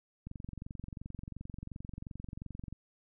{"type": "click train", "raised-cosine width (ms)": 5, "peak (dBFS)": -30, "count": 57, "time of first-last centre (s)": [0.27, 2.726], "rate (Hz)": 22.8, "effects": []}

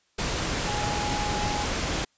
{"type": "tone in noise", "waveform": "sine", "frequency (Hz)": 830.6, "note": "G#5", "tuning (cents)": 0, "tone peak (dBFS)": -30, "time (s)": [0.67, 1.65], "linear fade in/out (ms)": 10, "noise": "pink", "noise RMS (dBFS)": -28, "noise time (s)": [0.18, 2.05], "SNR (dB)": -5, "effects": ["white hiss -68 dBFS RMS until 2.17 s", "resampled to 16000 Hz"]}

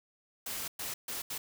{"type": "noise bursts at uneven times", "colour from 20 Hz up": "white", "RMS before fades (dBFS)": -38, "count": 4, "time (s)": [[0.46, 0.68], [0.79, 0.94], [1.08, 1.22], [1.3, 1.38]], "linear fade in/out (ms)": 5, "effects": []}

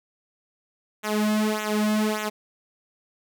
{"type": "tone with flanger", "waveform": "sawtooth", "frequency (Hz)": 213.2, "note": "G#3", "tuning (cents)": 46, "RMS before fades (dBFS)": -24, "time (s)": [1.03, 2.3], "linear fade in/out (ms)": 20, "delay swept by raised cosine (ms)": [0.2, 2.6], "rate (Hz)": 1.7, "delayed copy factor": -1, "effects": []}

